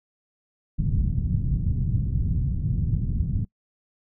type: low-pass noise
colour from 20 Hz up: white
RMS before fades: -24 dBFS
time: 0.78-3.45 s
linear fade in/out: 10 ms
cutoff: 150 Hz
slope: 24 dB/octave
effects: noise-tail reverb RT60 0.1 s tail -24 dB re dry